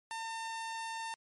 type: tone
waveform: sawtooth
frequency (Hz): 904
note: A5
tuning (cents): +47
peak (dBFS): -34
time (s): 0.11-1.14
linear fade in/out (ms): 0
effects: MP3 48 kbps